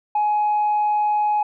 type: tone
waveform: sine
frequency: 840 Hz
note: G#5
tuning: 19 cents sharp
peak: -15 dBFS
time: 0.15-1.43 s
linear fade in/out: 5 ms
effects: tanh soft clip ceiling -14 dBFS